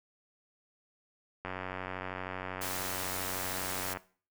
click train, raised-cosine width 0.5 ms, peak -22 dBFS, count 235, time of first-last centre 1.45-3.972 s, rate 92.8 Hz
white noise, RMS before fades -38 dBFS, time 2.61-3.94 s, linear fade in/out 10 ms
effects noise-tail reverb RT60 0.4 s tail -18 dB re dry

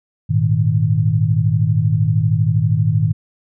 sine chord, Ab suspended second, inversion none, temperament equal, 103.83 / 116.54 / 155.56 Hz, Ab2 / Bb2 / Eb3, 0 / 0 / 0 cents, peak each -17 dBFS, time 0.29-3.13 s, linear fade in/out 20 ms, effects none

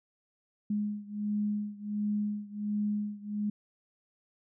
sine beating tone pair, 207.7 / 209.1 Hz, G#3 / G#3, 0 / +12 cents, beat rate 1.4 Hz, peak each -32 / -34 dBFS, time 0.7-3.5 s, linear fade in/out 5 ms, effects none

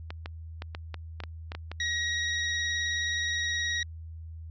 clicks, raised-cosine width 0.3 ms, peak -21 dBFS, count 10, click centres 0.105 / 0.259 / 0.621 / 0.749 / 0.943 / 1.203 / 1.237 / 1.519 / 1.55 / 1.716 s
25% pulse tone with vibrato, 1895 Hz, A#6, 28 cents sharp, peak -24 dBFS, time 1.8-3.83 s, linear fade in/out 2 ms, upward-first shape triangle, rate 19 Hz, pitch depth 14 cents each way
effects added 81 Hz sine -39 dBFS peak until 4.5 s + resampled to 16000 Hz

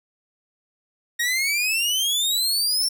sawtooth exponential sweep, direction up, 1864.7 to 5490 Hz, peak -17 dBFS, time 1.19-2.89 s, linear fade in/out 10 ms, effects none

